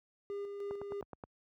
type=tone with tremolo; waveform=triangle; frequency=403.4 Hz; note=G4; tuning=50 cents sharp; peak=-35 dBFS; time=0.3-1.01 s; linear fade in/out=0 ms; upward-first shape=square; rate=3.3 Hz; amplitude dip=35%
type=click train; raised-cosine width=1 ms; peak=-30 dBFS; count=6; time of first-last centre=0.71-1.238 s; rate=9.47 Hz
effects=high-pass 60 Hz 12 dB/octave